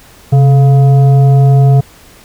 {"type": "tone with frequency modulation", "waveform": "sine", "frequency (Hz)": 134.1, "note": "C3", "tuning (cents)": 43, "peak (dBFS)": -3, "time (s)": [0.32, 1.81], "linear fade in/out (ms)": 10, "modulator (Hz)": 564, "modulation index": 0.33, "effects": ["pink hiss -40 dBFS RMS until 2.24 s"]}